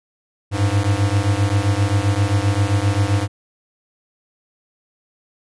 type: beating tone pair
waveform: square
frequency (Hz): 97.3 / 104.9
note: G2 / G#2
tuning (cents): -12 / +18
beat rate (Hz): 7.6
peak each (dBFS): -19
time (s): 0.51-3.28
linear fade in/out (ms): 50
effects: resampled to 24000 Hz